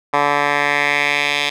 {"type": "tone with band-pass filter sweep", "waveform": "10% pulse", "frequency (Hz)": 144.6, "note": "D3", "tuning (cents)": -27, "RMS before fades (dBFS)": -17, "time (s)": [0.13, 1.5], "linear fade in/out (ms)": 10, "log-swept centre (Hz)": [1200, 3100], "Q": 2.2, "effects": []}